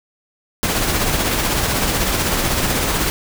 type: noise with tremolo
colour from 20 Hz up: pink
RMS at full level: -17 dBFS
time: 0.63-3.1 s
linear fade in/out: 0 ms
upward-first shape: sine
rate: 16 Hz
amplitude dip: 35%
effects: none